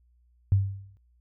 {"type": "tone with exponential decay", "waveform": "sine", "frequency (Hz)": 98, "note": "G2", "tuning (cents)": 0, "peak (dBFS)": -15, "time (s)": [0.52, 0.97], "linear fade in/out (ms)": 0, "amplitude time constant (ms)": 97, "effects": ["added 60 Hz sine -60 dBFS peak until 1.2 s"]}